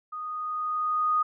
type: tone with level ramp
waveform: sine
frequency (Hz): 1239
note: D#6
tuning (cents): -8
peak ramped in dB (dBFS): -33 to -20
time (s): 0.12-1.23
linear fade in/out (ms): 10
effects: none